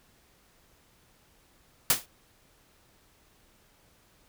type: noise with exponential decay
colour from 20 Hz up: white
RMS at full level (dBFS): -18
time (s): 1.9-2.06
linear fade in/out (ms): 2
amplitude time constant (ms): 33
effects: pink hiss -63 dBFS RMS until 4.28 s